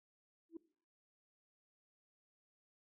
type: tone with exponential growth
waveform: sine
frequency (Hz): 329.6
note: E4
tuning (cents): 0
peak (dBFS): -40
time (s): 0.49-0.57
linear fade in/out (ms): 5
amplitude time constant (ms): 16
effects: noise-tail reverb RT60 0.5 s tail -20 dB re dry + tanh soft clip ceiling -39 dBFS